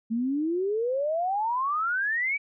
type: exponential sweep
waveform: sine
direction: up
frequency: 220 to 2328 Hz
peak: -24 dBFS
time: 0.1-2.38 s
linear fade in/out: 20 ms
effects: none